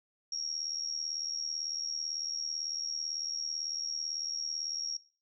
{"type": "tone with amplitude modulation", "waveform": "sine", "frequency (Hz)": 5588, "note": "F8", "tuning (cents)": 0, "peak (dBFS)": -30, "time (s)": [0.32, 4.97], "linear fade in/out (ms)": 5, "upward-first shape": "sine", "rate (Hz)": 78, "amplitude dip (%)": 75, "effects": ["noise-tail reverb RT60 0.4 s tail -21 dB re dry"]}